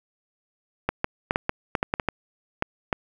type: clicks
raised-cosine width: 0.5 ms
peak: -7 dBFS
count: 12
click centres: 0.89 / 1.044 / 1.309 / 1.359 / 1.494 / 1.752 / 1.829 / 1.939 / 1.998 / 2.087 / 2.624 / 2.928 s
effects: 7-bit